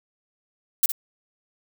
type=noise with echo; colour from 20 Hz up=violet; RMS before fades=-17 dBFS; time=0.83-0.86 s; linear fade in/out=5 ms; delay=60 ms; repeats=1; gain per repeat=-10 dB; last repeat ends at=0.92 s; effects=none